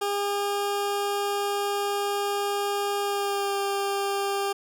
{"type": "tone with pitch glide", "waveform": "20% pulse", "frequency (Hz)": [404.9, 398.2], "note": ["G#4", "G4"], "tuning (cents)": [-44, 27], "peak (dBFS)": -20, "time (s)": [0.01, 4.53], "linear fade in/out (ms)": 10, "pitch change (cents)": -29, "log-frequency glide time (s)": [3.02, 3.58], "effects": []}